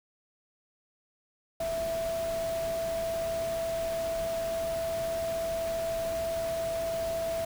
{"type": "tone in noise", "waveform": "sine", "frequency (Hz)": 662, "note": "E5", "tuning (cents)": 7, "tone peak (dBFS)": -29, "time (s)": [1.6, 7.45], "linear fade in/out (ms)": 5, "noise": "pink", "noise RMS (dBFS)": -41, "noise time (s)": [1.6, 7.45], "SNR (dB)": 9, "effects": []}